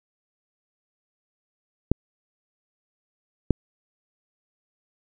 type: clicks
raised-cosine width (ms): 3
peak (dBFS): -4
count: 2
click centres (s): 1.916 / 3.507
effects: none